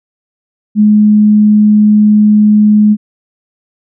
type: tone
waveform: sine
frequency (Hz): 210.8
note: G#3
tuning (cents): +26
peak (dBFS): -3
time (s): 0.75-2.97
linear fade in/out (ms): 50
effects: none